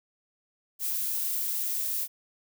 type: noise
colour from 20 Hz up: violet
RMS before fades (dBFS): -30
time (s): 0.79-2.08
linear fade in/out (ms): 50
effects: none